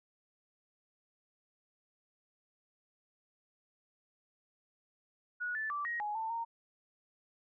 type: tone with pitch steps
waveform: sine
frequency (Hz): 1460 / 1753 / 1165 / 1885 / 836 / 891 / 923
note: F#6 / A6 / D6 / A#6 / G#5 / A5 / A#5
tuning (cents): -24 / -7 / -14 / +19 / +11 / +22 / -17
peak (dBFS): -34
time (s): 5.4-6.45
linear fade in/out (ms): 20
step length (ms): 150
effects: none